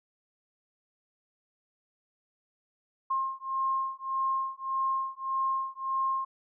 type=beating tone pair; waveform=sine; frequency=1065 / 1066.7 Hz; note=C6 / C6; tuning=+30 / +33 cents; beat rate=1.7 Hz; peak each=-31 dBFS; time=3.1-6.25 s; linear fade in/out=10 ms; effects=none